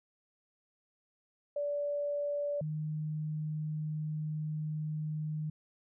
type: tone pair in turn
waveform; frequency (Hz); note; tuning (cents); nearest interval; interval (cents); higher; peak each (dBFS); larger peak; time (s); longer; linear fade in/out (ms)
sine; 579 / 153.74; D5 / D#3; -25 / -20; octave + major seventh; 2295; first; -31 / -33; first; 1.56-2.61 / 2.61-5.5; second; 5
effects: none